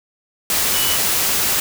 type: tone in noise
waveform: sine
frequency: 2960 Hz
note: F#7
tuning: in tune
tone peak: -24 dBFS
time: 0.74-0.96 s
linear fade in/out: 2 ms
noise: white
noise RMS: -18 dBFS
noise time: 0.5-1.6 s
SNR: -9 dB
effects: none